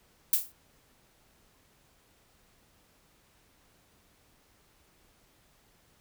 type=noise with exponential decay; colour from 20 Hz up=violet; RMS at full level=-20 dBFS; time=0.33-0.52 s; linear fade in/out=2 ms; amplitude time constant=40 ms; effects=pink hiss -65 dBFS RMS until 6 s